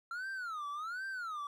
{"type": "tone with vibrato", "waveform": "triangle", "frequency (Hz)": 1346, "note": "E6", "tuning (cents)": 36, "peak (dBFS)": -36, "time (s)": [0.11, 1.47], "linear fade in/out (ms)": 2, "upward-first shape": "sine", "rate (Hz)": 1.3, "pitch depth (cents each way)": 270, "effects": []}